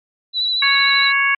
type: tone with vibrato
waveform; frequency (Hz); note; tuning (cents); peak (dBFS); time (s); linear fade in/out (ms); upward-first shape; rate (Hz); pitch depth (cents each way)
sine; 3951; B7; 0; -16; 0.33-1.13; 50; sine; 13; 28
type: harmonic tone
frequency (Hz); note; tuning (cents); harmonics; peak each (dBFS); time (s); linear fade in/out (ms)
554.4; C#5; 0; 2 / 3 / 4 / 5; -21 / -18 / -16 / -24; 0.62-1.35; 5
type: clicks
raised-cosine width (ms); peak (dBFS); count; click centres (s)
0.5; -24; 7; 0.75 / 0.804 / 0.856 / 0.889 / 0.938 / 0.984 / 1.019
effects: MP3 64 kbps